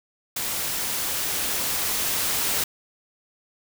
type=noise with level ramp; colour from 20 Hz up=white; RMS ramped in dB=-28 to -24 dBFS; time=0.36-2.64 s; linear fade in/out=5 ms; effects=none